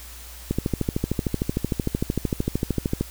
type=click train; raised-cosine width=3 ms; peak=-9 dBFS; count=34; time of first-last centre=0.51-3.01 s; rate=13.2 Hz; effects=added 60 Hz sine -41 dBFS peak until 3.1 s + white hiss -43 dBFS RMS until 3.1 s